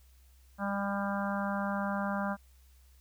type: harmonic tone with a mistuned harmonic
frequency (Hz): 199.7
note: G3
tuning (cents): +32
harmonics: 1 / 3 / 4 / 5 / 6 / 7 / 8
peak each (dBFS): -33 / -38 / -39 / -40 / -41 / -41 / -42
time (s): 0.58-2.37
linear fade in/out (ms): 50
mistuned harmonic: 8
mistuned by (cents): -15
effects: added 64 Hz sine -57 dBFS peak until 3 s + white hiss -68 dBFS RMS until 3 s